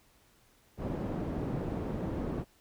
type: low-pass noise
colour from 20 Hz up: white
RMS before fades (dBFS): -35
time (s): 0.77-2.45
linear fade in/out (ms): 50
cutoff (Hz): 350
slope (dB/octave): 12
effects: pink hiss -65 dBFS RMS until 2.6 s